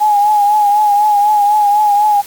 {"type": "tone with vibrato", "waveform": "sine", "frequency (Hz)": 831, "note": "G#5", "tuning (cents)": 1, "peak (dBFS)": -7, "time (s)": [0, 2.22], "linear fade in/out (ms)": 20, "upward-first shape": "triangle", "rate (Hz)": 4, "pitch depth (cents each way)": 51, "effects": ["white hiss -33 dBFS RMS until 2.26 s", "MP3 96 kbps"]}